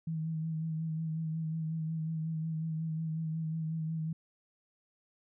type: tone with vibrato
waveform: sine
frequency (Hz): 160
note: D#3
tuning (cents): +49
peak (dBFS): -32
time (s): 0.07-4.13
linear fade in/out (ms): 5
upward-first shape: sine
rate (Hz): 5.5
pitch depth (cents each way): 30
effects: none